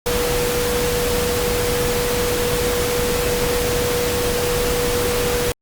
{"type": "tone in noise", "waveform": "sine", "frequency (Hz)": 485.6, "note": "B4", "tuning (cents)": -29, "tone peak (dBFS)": -20, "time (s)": [0.06, 5.52], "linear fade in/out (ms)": 2, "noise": "pink", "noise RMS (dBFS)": -22, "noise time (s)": [0.06, 5.52], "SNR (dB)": -1, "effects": ["Opus 48 kbps"]}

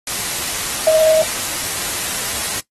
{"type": "tone in noise", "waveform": "sine", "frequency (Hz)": 633, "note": "D#5", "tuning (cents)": 30, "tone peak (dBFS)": -10, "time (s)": [0.87, 1.22], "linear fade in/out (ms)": 2, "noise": "white", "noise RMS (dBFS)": -22, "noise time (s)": [0.07, 2.6], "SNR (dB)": 9, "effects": ["noise-tail reverb RT60 0.1 s tail -17 dB re dry", "AAC 32 kbps"]}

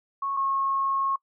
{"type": "tone pair in turn", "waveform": "sine", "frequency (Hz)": [1100, 1088.6], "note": ["C#6", "C#6"], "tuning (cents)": [-14, -32], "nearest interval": "unison", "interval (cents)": 18, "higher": "first", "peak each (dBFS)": [-26, -23], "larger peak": "second", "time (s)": [[0.22, 0.37], [0.37, 1.16]], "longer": "second", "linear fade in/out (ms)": 5, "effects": ["noise-tail reverb RT60 0.1 s tail -22 dB re dry"]}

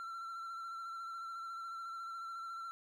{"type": "tone with vibrato", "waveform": "triangle", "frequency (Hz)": 1352, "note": "E6", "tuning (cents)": 43, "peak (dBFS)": -40, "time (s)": [0, 2.71], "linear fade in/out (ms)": 0, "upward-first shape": "square", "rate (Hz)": 14, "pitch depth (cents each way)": 21, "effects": []}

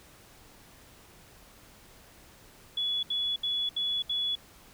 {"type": "tone bursts", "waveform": "sine", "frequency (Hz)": 3401, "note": "G#7", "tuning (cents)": 40, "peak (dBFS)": -27, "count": 5, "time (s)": [2.77, 4.354], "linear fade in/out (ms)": 5, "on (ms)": 260, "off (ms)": 71, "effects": ["pink hiss -55 dBFS RMS until 4.73 s"]}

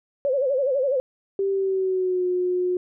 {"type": "tone with vibrato", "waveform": "sine", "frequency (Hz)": 538, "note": "C5", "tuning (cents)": 48, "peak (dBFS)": -19, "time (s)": [0.25, 1], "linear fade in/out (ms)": 0, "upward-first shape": "sine", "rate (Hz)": 12, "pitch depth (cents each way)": 120}
{"type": "tone with pitch glide", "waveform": "sine", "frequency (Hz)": [392, 361.5], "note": ["G4", "F#4"], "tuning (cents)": [0, -40], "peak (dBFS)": -20, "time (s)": [1.39, 2.77], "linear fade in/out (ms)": 2, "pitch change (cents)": -140, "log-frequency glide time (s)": [1.5, 2.25]}
{"effects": []}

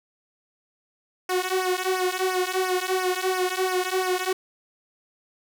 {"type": "tone with flanger", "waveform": "sawtooth", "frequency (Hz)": 370, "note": "F#4", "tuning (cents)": 0, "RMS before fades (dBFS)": -25, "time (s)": [1.29, 4.33], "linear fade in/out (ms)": 5, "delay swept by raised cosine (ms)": [0.25, 2.95], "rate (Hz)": 2.9, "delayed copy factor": -0.95, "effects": []}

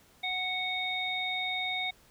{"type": "harmonic tone", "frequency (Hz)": 740, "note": "F#5", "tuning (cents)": 0, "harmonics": [1, 3, 5], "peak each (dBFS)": [-37, -33, -34], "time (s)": [0.23, 1.91], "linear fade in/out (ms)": 10, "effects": ["pink hiss -61 dBFS RMS until 2.1 s"]}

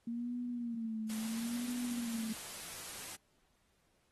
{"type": "tone with vibrato", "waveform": "sine", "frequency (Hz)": 231.1, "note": "A#3", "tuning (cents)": -15, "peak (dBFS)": -36, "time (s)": [0.07, 2.33], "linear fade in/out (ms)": 5, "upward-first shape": "sine", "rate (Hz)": 0.74, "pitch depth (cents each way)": 98}
{"type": "noise", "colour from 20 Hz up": "white", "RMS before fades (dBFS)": -46, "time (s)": [1.09, 3.16], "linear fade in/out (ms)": 10}
{"effects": ["pink hiss -75 dBFS RMS until 4.11 s", "AAC 32 kbps"]}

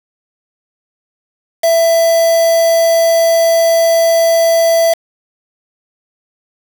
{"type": "tone with quantisation", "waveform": "triangle", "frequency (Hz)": 664, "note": "E5", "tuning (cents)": 12, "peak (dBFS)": -6, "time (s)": [1.63, 4.94], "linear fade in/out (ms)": 10, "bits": 3, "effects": []}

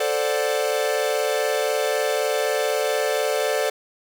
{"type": "chord", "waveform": "45% pulse", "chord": "D dominant seventh", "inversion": "second", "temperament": "equal", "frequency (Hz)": [440, 523.3, 587.3, 740], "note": ["A4", "C5", "D5", "F#5"], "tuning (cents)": [0, 0, 0, 0], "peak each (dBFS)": [-25, -26, -25, -30], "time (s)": [0, 3.7], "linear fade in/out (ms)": 5, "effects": []}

